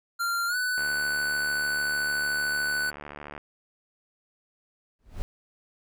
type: tone with pitch glide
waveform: square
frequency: 1386 to 1494.1 Hz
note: F6 to F#6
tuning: -14 to +16 cents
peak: -26 dBFS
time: 0.19-2.91 s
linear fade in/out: 20 ms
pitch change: +130 cents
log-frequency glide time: 0.47-0.56 s
type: click train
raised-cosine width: 0.5 ms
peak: -24 dBFS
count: 192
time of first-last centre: 0.78-3.379 s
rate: 73.5 Hz
type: noise with exponential growth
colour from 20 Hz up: brown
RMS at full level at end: -29 dBFS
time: 4.99-5.22 s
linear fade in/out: 0 ms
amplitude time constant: 49 ms
effects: none